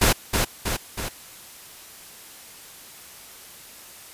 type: noise with echo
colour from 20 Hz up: pink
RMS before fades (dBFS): -17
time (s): 0.01-0.13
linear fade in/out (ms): 10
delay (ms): 320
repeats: 3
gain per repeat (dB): -4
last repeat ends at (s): 1.09
effects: white hiss -44 dBFS RMS until 4.13 s + resampled to 32000 Hz